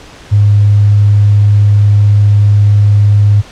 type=tone with tanh clipping; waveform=triangle; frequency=102.9 Hz; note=G#2; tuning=16 cents flat; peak=-3 dBFS; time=0.31-3.42 s; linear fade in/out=20 ms; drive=2 dB; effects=pink hiss -34 dBFS RMS until 3.51 s + low-pass 6000 Hz 12 dB/octave